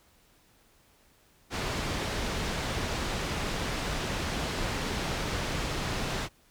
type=low-pass noise; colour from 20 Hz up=pink; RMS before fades=-32 dBFS; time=1.5-6.29 s; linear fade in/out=50 ms; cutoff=5600 Hz; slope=12 dB/octave; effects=pink hiss -63 dBFS RMS until 6.5 s